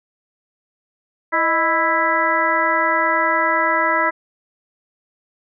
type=harmonic tone with a mistuned harmonic; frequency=329.8 Hz; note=E4; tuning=1 cent sharp; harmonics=1 / 2 / 3 / 4 / 5 / 6; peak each=-28 / -23 / -20 / -21 / -23 / -21 dBFS; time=1.32-4.11 s; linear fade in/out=20 ms; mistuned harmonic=2; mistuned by=-91 cents; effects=none